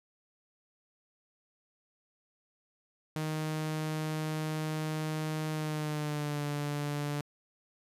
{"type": "tone with pitch glide", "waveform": "sawtooth", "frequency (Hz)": [155.56, 145.98], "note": ["D#3", "D3"], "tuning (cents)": [0, -10], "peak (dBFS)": -28, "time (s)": [3.16, 7.21], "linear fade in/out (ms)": 0, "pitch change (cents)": -110, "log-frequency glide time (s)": [5.51, 6.44], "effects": ["resampled to 32000 Hz"]}